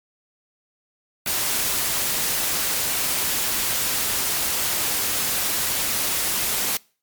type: noise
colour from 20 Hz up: white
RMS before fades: -23 dBFS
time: 1.26-6.77 s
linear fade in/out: 2 ms
effects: noise-tail reverb RT60 0.4 s tail -25 dB re dry + MP3 96 kbps